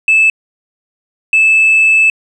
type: tone pair in turn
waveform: sine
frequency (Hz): 2621 / 2621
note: E7 / E7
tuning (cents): -11 / -11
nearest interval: unison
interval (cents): 0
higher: neither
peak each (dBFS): -4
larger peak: neither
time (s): 0.08-0.3 / 1.33-2.1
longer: second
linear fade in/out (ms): 2
effects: tanh soft clip ceiling -3 dBFS